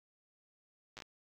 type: slowing click train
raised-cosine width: 0.2 ms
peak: -29 dBFS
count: 5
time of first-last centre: 0.97-1.022 s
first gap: 8 ms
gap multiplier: 1.33
effects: AAC 64 kbps